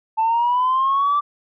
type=linear sweep; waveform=sine; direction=up; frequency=878 to 1174.7 Hz; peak=-14 dBFS; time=0.17-1.21 s; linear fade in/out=20 ms; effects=tanh soft clip ceiling -12 dBFS